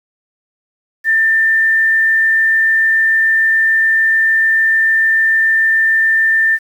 sine tone with frequency modulation, 1790 Hz, A6, 29 cents sharp, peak -9 dBFS, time 1.04-6.59 s, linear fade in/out 50 ms, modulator 66.8 Hz, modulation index 0.22, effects 7-bit

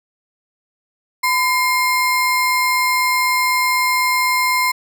square ring-modulated tone, 1568 Hz, G6, in tune, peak -12 dBFS, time 1.23-4.72 s, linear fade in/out 10 ms, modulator 558 Hz, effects none

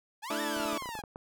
sawtooth exponential two-way sweep, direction up then down, 802 to 1864 to 802 Hz, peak -34 dBFS, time 0.22-1.02 s, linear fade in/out 20 ms, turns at 0.41 s
15% pulse chord, A suspended fourth, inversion none, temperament equal with one note detuned, 218.9 / 293.7 / 329.6 Hz, A3 / D4 / E4, -9 / 0 / 0 cents, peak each -32 / -28 / -30 dBFS, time 0.3-0.78 s, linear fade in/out 5 ms
clicks, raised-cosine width 1 ms, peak -28 dBFS, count 11, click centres 0.567 / 0.601 / 0.656 / 0.73 / 0.823 / 0.858 / 0.89 / 0.953 / 0.99 / 1.038 / 1.159 s
effects none

